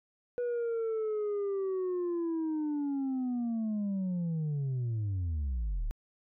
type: linear sweep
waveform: sine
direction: down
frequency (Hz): 489.7 to 32.66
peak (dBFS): -27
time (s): 0.38-5.91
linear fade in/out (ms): 0
effects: tanh soft clip ceiling -29 dBFS